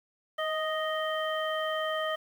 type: harmonic tone with a mistuned harmonic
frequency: 622.3 Hz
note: D#5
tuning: in tune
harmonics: 1 / 2 / 3 / 5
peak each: -31 / -34 / -36 / -38 dBFS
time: 0.38-2.16 s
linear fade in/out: 10 ms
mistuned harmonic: 1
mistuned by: +18 cents
effects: 9-bit